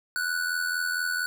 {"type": "tone with amplitude modulation", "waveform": "square", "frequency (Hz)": 1480, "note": "F#6", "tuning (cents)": 0, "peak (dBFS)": -24, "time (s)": [0.16, 1.26], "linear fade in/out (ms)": 0, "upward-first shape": "sine", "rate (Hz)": 84.3, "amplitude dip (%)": 60, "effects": []}